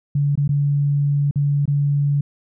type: tone with dropouts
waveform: sine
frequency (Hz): 143.2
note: D3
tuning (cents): -43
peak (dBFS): -15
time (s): 0.15-2.21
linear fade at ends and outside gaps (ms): 5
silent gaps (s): 0.355-0.375 / 0.478-0.491 / 1.311-1.357 / 1.656-1.677
effects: none